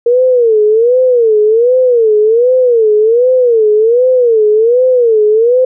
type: tone with vibrato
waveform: sine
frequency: 465.6 Hz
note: A#4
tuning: 2 cents flat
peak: -5 dBFS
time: 0.06-5.65 s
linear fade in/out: 5 ms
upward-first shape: sine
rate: 1.3 Hz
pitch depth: 170 cents each way
effects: none